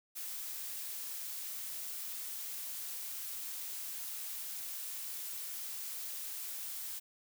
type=noise; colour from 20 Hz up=blue; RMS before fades=-42 dBFS; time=0.15-7 s; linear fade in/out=20 ms; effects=none